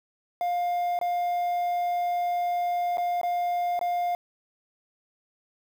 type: tone with dropouts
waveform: triangle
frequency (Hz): 705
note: F5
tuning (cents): +16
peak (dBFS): -22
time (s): 0.41-4.15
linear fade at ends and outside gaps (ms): 1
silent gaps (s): 0.99-1.013 / 2.972-2.981 / 3.214-3.232 / 3.792-3.812
effects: 8-bit